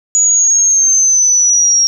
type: linear sweep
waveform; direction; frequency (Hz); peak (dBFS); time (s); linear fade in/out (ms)
sine; down; 6850 to 5588; -7; 0.15-1.87; 0
effects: 8-bit